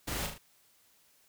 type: noise with echo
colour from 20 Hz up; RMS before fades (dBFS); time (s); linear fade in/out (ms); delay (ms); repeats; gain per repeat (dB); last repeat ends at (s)
pink; -36; 0.07-0.27; 10; 38; 3; -5; 0.384
effects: white hiss -66 dBFS RMS until 1.28 s